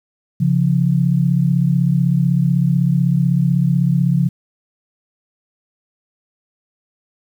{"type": "tone pair together", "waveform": "sine", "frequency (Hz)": [137.2, 173.17], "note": ["C#3", "F3"], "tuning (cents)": [-17, -14], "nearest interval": "major third", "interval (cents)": 403, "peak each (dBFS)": -15, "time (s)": [0.4, 4.29], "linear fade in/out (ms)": 10, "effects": ["8-bit"]}